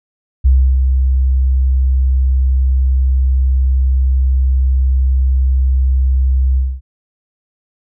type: tone with ADSR envelope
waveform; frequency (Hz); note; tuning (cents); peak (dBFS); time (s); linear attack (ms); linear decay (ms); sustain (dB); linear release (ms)
sine; 65.2; C2; -5; -5; 0.44-6.81; 18; 310; -4; 240
effects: none